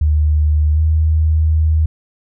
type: tone with pitch glide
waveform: sine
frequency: 75.8 to 78.56 Hz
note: D#2 to D#2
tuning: -45 to +17 cents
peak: -10 dBFS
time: 0.01-1.86 s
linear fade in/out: 5 ms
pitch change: +62 cents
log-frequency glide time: 0.73-0.8 s
effects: none